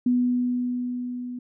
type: tone with level ramp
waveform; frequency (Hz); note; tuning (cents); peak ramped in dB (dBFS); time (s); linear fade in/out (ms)
sine; 246.9; B3; 0; -17 to -31; 0.06-1.39; 5
effects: none